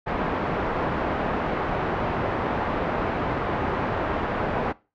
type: low-pass noise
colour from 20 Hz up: white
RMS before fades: -26 dBFS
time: 0.06-4.73 s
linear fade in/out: 20 ms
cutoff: 980 Hz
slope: 12 dB/octave
effects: noise-tail reverb RT60 0.3 s tail -21 dB re dry + low-pass 3000 Hz 12 dB/octave